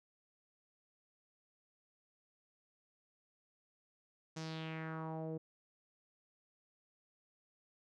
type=tone with low-pass filter sweep; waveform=sawtooth; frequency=160 Hz; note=D#3; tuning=49 cents sharp; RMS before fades=-43 dBFS; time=4.36-5.38 s; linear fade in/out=10 ms; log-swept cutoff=6400 to 440 Hz; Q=3; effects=none